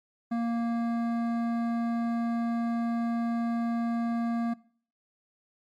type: tone with hard clipping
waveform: sine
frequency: 233.1 Hz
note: A#3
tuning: in tune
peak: -28 dBFS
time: 0.31-4.54 s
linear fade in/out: 10 ms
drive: 12 dB
effects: noise-tail reverb RT60 0.5 s tail -21 dB re dry + MP3 64 kbps